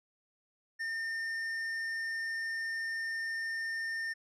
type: tone with tanh clipping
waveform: sine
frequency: 1813 Hz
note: A#6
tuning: 49 cents flat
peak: -35 dBFS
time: 0.79-4.14 s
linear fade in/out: 20 ms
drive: 8 dB
effects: none